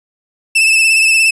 40% pulse tone with vibrato, 2636 Hz, E7, 1 cent flat, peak -7 dBFS, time 0.55-1.31 s, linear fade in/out 10 ms, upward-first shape triangle, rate 17 Hz, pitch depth 46 cents each way, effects resampled to 24000 Hz

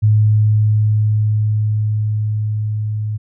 sine tone with level ramp, 106.9 Hz, A2, 49 cents flat, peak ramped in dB -8 to -18 dBFS, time 0.02-3.18 s, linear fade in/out 20 ms, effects none

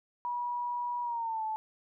sine tone with pitch glide, 968 to 872.4 Hz, B5 to A5, -35 to -15 cents, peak -31 dBFS, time 0.25-1.56 s, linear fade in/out 0 ms, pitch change -180 cents, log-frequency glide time 1.02-1.44 s, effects none

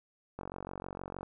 click train, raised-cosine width 1 ms, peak -26 dBFS, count 40, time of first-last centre 0.39-1.231 s, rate 46.4 Hz, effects none

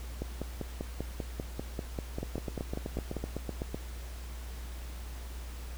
two click trains, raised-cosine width 2 ms, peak -21 / -21 dBFS, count 13 / 16, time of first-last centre 2.23-3.745 / 0.22-3.167 s, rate 7.92 / 5.09 Hz, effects added 60 Hz sine -39 dBFS peak until 5.77 s + pink hiss -50 dBFS RMS until 5.77 s

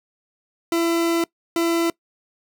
40% pulse tone pair in turn, 335.5 / 335.5 Hz, E4 / E4, +31 / +31 cents, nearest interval unison, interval 0 cents, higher neither, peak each -17 / -17 dBFS, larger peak neither, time 0.72-1.24 / 1.56-1.9 s, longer first, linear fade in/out 2 ms, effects noise-tail reverb RT60 0.1 s tail -23 dB re dry

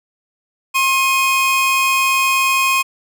45% pulse tone pair together, 1071.1 / 2506 Hz, C6 / D#7, +40 / +12 cents, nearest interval octave + minor third, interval 1472 cents, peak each -16 dBFS, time 0.74-2.83 s, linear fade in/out 20 ms, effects none

